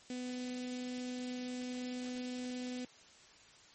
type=tone with notch filter; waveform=sawtooth; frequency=250 Hz; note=B3; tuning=21 cents sharp; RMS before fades=-41 dBFS; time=0.1-2.85 s; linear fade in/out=2 ms; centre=1100 Hz; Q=0.5; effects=white hiss -60 dBFS RMS until 3.74 s + MP3 32 kbps